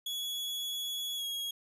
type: tone with pitch glide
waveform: 40% pulse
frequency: 3373 to 3304 Hz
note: G#7 to G#7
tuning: +26 to -10 cents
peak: -33 dBFS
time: 0.06-1.51 s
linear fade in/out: 5 ms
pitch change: -36 cents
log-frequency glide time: 1.16-1.23 s
effects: none